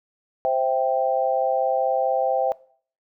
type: chord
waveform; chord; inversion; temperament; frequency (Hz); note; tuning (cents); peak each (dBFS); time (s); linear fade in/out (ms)
sine; C major; none; equal; 523.3 / 659.3 / 784; C5 / E5 / G5; 0 / 0 / 0; -23; 0.45-2.52; 0
effects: noise-tail reverb RT60 0.5 s tail -21 dB re dry